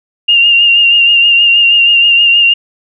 sine tone with vibrato, 2800 Hz, F7, 4 cents sharp, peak -4 dBFS, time 0.28-2.54 s, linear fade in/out 10 ms, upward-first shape sine, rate 6.3 Hz, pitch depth 30 cents each way, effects none

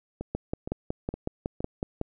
two click trains, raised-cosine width 2 ms, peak -15 / -20 dBFS, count 10 / 4, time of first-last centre 0.35-2.014 / 0.21-1.605 s, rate 5.41 / 2.15 Hz, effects none

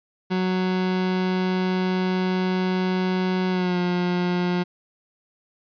30% pulse tone with pitch glide, 184.9 to 178.19 Hz, F#3 to F3, -1 to +35 cents, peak -18 dBFS, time 0.3-4.64 s, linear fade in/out 20 ms, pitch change -64 cents, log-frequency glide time 3.5-3.78 s, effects resampled to 11025 Hz

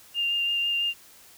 sine tone with vibrato, 2800 Hz, F7, 4 cents sharp, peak -23 dBFS, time 0.14-0.94 s, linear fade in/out 50 ms, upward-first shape sine, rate 6 Hz, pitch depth 12 cents each way, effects white hiss -52 dBFS RMS until 1.37 s

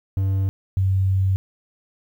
triangle / sine tone pair in turn, 96.5 / 95.45 Hz, G2 / G2, -27 / -46 cents, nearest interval unison, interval 19 cents, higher first, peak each -16 dBFS, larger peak neither, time 0.17-0.49 / 0.77-1.36 s, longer second, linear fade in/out 0 ms, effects 9-bit

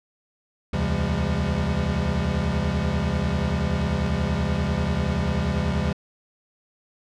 square tone cluster, 72.2 / 82.5 / 134.4 / 169.7 / 201.3 Hz, D2 / E2 / C3 / F3 / G3, -29 / +2 / +47 / -49 / +46 cents, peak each -29 dBFS, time 0.73-5.93 s, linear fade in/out 5 ms, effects low-pass 5000 Hz 12 dB/octave

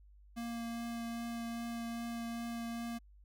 square tone with vibrato, 233.1 Hz, A#3, in tune, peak -39 dBFS, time 0.36-2.99 s, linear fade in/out 20 ms, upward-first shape triangle, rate 2.5 Hz, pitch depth 10 cents each way, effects added 50 Hz sine -57 dBFS peak until 3.24 s

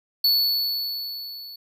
square tone with level ramp, 4435 Hz, C#8, in tune, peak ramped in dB -16 to -38 dBFS, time 0.24-1.56 s, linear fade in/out 5 ms, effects none

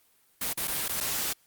white noise with dropouts, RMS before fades -30 dBFS, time 0.41-1.33 s, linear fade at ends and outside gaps 5 ms, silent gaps 0.532-0.573 / 0.674-0.678 / 0.882-0.892 / 1.004-1.008 s, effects white hiss -65 dBFS RMS until 1.46 s + Opus 32 kbps

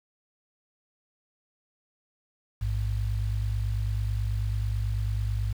sine tone pair together, 55.85 / 105 Hz, A1 / G#2, +27 / +19 cents, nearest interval major seventh, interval 1092 cents, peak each -28 dBFS, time 2.61-5.53 s, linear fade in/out 10 ms, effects 8-bit

